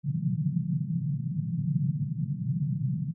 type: band-pass noise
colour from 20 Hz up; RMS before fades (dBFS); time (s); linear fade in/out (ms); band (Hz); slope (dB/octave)
white; -29; 0.03-3.14; 50; 130 to 170; 48
effects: none